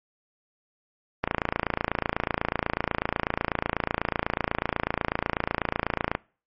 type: click train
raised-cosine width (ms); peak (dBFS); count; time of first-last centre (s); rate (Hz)
0.5; -8; 139; 1.24-6.151; 28.1
effects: noise-tail reverb RT60 0.4 s tail -24 dB re dry + MP3 32 kbps